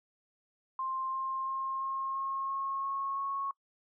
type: tone with pitch steps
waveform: sine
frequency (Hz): 1053 / 1059.7 / 1066.5 / 1073.3 / 1080.1 / 1087 / 1093.9 / 1100.9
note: C6 / C6 / C6 / C6 / C#6 / C#6 / C#6 / C#6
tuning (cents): +11 / +22 / +33 / +44 / -45 / -34 / -23 / -12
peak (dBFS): -32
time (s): 0.79-3.51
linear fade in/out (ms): 2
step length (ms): 340
effects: noise-tail reverb RT60 0.1 s tail -24 dB re dry